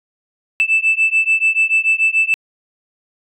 sine beating tone pair, 2637 / 2643.9 Hz, E7 / E7, 0 / +5 cents, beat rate 6.9 Hz, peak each -14 dBFS, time 0.6-2.34 s, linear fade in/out 0 ms, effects tanh soft clip ceiling -7 dBFS

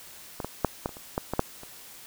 clicks, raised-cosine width 1 ms, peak -18 / -17 / -7 / -13 / -27 / -29 / -12 / -14 / -7 / -28 dBFS, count 10, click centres 0.402 / 0.446 / 0.647 / 0.859 / 0.892 / 0.969 / 1.179 / 1.336 / 1.394 / 1.634 s, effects white hiss -47 dBFS RMS until 2.06 s

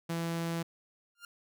sawtooth tone, 167.1 Hz, E3, 24 cents sharp, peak -28 dBFS, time 0.09-0.63 s, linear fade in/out 10 ms
sawtooth tone with exponential growth, 1400 Hz, F6, 4 cents sharp, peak -38 dBFS, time 1.15-1.25 s, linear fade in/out 2 ms, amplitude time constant 20 ms
effects none

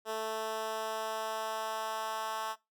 10% pulse tone with high-pass filter sweep, 220 Hz, A3, in tune, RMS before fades -36 dBFS, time 0.05-2.56 s, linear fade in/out 50 ms, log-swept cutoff 460 to 890 Hz, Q 1.7, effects noise-tail reverb RT60 0.2 s tail -20 dB re dry

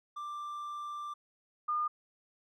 triangle / sine tone pair in turn, 1181 / 1213.5 Hz, D6 / D#6, +9 / -44 cents, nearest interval unison, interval 47 cents, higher second, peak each -36 / -29 dBFS, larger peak second, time 0.16-1.14 / 1.68-1.88 s, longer first, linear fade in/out 10 ms, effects none

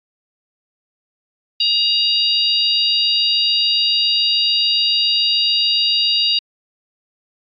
harmonic tone, 947 Hz, A#5, 27 cents sharp, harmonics 3 / 4 / 5, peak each -18 / -18 / -18 dBFS, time 1.6-6.39 s, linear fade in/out 5 ms, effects AAC 64 kbps

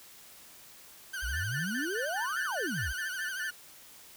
40% pulse tone with vibrato, 1514 Hz, F#6, 39 cents sharp, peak -34 dBFS, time 1.13-3.51 s, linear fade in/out 10 ms, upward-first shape triangle, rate 13 Hz, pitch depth 100 cents each way
sine exponential two-way sweep, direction up then down, 52.2 to 1686 to 52.2 Hz, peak -33 dBFS, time 1.22-2.93 s, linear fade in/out 20 ms, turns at 2.43 s
sine tone bursts, 1760 Hz, A6, in tune, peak -35 dBFS, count 11, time 1.33-3.5 s, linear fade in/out 10 ms, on 110 ms, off 96 ms
effects white hiss -53 dBFS RMS until 4.16 s

